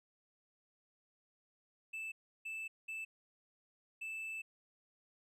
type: tone bursts at uneven times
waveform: triangle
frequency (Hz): 2637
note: E7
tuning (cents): 0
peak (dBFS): -39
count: 4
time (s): 1.93-2.12 / 2.45-2.68 / 2.88-3.05 / 4.01-4.42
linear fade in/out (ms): 10
effects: resampled to 32000 Hz